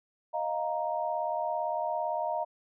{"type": "chord", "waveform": "sine", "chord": "Eb suspended second", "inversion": "none", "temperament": "just", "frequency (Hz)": [622.3, 700, 933.4], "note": ["Eb5", "F5", "Bb5"], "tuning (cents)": [0, 4, 2], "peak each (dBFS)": -33, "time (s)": [0.33, 2.45], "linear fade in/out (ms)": 20, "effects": []}